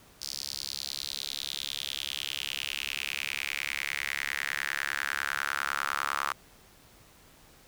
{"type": "tone with high-pass filter sweep", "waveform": "sawtooth", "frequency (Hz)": 70, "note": "C#2", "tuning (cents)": 18, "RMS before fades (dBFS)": -34, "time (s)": [0.21, 6.33], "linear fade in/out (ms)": 10, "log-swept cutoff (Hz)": [5000, 1200], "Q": 4.1, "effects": ["pink hiss -57 dBFS RMS until 7.67 s"]}